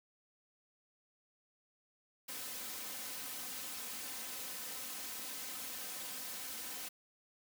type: noise with comb filter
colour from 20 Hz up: white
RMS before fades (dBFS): -44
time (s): 2.28-6.89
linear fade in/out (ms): 10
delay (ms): 3.9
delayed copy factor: +0.75
effects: high-pass 80 Hz 12 dB/octave